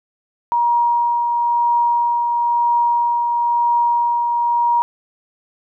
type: tone with tremolo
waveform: sine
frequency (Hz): 949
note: A#5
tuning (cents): +31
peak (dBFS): -12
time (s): 0.52-4.82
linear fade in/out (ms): 0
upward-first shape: triangle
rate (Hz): 1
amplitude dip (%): 35
effects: none